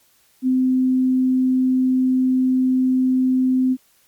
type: tone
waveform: sine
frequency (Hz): 257.5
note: C4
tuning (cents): -28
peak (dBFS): -14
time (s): 0.42-3.77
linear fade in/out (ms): 50
effects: white hiss -58 dBFS RMS until 4.07 s + MP3 96 kbps